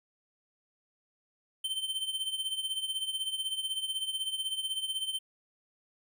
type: tone with tremolo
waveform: square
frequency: 3100 Hz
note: G7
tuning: 20 cents flat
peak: -29 dBFS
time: 1.64-5.19 s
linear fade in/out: 5 ms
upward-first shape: triangle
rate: 16 Hz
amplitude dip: 80%
effects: none